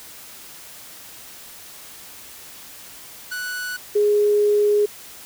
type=tone pair in turn; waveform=45% pulse / sine; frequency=1480 / 415.3 Hz; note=F#6 / G#4; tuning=0 / 0 cents; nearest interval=octave + minor seventh; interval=2200 cents; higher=first; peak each=-26 / -14 dBFS; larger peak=second; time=3.31-3.77 / 3.95-4.86 s; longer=second; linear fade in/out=10 ms; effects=white hiss -41 dBFS RMS until 5.25 s